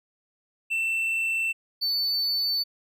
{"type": "tone pair in turn", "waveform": "triangle", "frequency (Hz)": [2679, 4503], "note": ["E7", "C#8"], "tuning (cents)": [27, 26], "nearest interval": "major sixth", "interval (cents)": 899, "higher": "second", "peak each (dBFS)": -22, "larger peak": "neither", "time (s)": [[0.7, 1.53], [1.81, 2.64]], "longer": "neither", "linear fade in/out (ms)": 20, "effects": []}